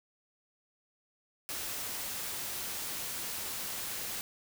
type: noise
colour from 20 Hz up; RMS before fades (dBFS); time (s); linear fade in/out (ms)
white; -38; 1.49-4.21; 0
effects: none